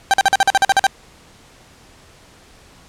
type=tone bursts; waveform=30% pulse; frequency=784 Hz; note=G5; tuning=in tune; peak=-7 dBFS; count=11; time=0.11-0.867 s; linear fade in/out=0 ms; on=27 ms; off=46 ms; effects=pink hiss -47 dBFS RMS until 2.88 s + low-pass 9000 Hz 12 dB/octave